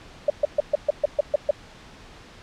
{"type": "tone bursts", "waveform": "sine", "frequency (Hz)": 587.3, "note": "D5", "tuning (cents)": 0, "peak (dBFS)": -14, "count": 9, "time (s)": [0.28, 1.509], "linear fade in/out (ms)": 5, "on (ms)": 21, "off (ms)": 130, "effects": ["pink hiss -46 dBFS RMS until 2.42 s", "low-pass 5000 Hz 12 dB/octave"]}